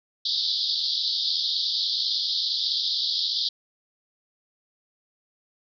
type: band-pass noise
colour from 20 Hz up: white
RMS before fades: -26 dBFS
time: 0.25-3.49 s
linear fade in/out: 5 ms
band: 3400 to 5000 Hz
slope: 96 dB/octave
effects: none